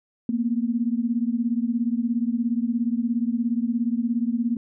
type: beating tone pair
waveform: sine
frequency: 229.3 / 246.3 Hz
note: A#3 / B3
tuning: -28 / -5 cents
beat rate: 17 Hz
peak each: -23 / -25 dBFS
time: 0.29-4.57 s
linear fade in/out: 2 ms
effects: none